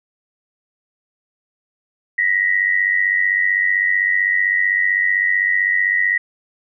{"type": "tone pair together", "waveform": "sine", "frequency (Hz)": [1879.8, 1975.5], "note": ["A#6", "B6"], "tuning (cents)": [14, 0], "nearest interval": "minor second", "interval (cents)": 86, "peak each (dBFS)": -17, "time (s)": [2.18, 6.18], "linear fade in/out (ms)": 5, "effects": []}